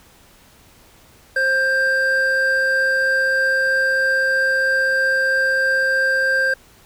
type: tone pair together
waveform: triangle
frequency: 529 / 1583.9 Hz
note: C5 / G6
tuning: +19 / +17 cents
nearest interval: octave + perfect fifth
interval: 1898 cents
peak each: -21 / -14 dBFS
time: 1.36-6.54 s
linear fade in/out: 5 ms
effects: pink hiss -50 dBFS RMS until 6.85 s